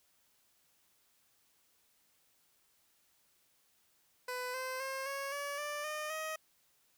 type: tone with pitch steps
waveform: 15% pulse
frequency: 500 / 516.7 / 534 / 551.9 / 570.4 / 589.5 / 609.2 / 629.6 Hz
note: B4 / C5 / C5 / C#5 / C#5 / D5 / D#5 / D#5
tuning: +21 / -22 / +35 / -8 / +49 / +6 / -37 / +20 cents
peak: -31 dBFS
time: 4.28-6.36 s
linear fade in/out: 5 ms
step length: 260 ms
effects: white hiss -72 dBFS RMS until 6.97 s